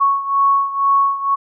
sine beating tone pair, 1107 / 1109.1 Hz, C#6 / C#6, -3 / +1 cents, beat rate 2.1 Hz, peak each -14 / -18 dBFS, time 0-1.36 s, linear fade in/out 20 ms, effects none

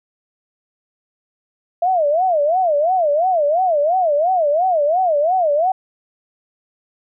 sine tone with vibrato, 659.3 Hz, E5, in tune, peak -13 dBFS, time 1.82-5.72 s, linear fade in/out 5 ms, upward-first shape sine, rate 2.9 Hz, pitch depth 240 cents each way, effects none

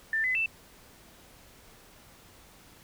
sine tone with pitch steps, 1782 / 2021 / 2658 Hz, A6 / B6 / E7, +22 / +39 / +14 cents, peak -25 dBFS, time 0.13-0.46 s, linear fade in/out 2 ms, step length 110 ms, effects pink hiss -55 dBFS RMS until 2.83 s

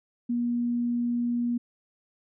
sine tone, 239.5 Hz, A#3, 47 cents sharp, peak -24 dBFS, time 0.29-1.58 s, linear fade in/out 10 ms, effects none

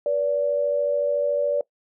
sine tone pair together, 483.2 / 577 Hz, B4 / D5, -38 / -31 cents, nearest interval minor third, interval 307 cents, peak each -27 / -20 dBFS, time 0.06-1.61 s, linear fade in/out 2 ms, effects noise-tail reverb RT60 0.1 s tail -21 dB re dry

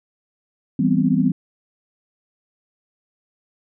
sine chord, C major seventh, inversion first, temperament equal, 164.81 / 196 / 246.9 / 261.6 Hz, E3 / G3 / B3 / C4, 0 / 0 / 0 / 0 cents, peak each -21 / -20 / -20 / -20 dBFS, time 0.79-1.32 s, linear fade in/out 5 ms, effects none

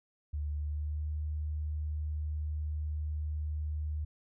sine tone with pitch glide, 74 to 75.99 Hz, D2 to D#2, +14 to -40 cents, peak -32 dBFS, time 0.33-4.05 s, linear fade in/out 10 ms, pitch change +46 cents, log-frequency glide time 0.54-1.09 s, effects none

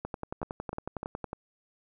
two click trains, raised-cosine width 1 ms, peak -20 / -21 dBFS, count 14 / 4, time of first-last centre 0.05-1.243 / 0.43-1.331 s, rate 10.9 / 3.33 Hz, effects none

